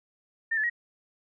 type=tone with pitch steps; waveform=sine; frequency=1807 / 1730 / 1897 Hz; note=A6 / A6 / A#6; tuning=+46 / -30 / +30 cents; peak=-24 dBFS; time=0.51-0.699 s; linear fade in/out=10 ms; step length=63 ms; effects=none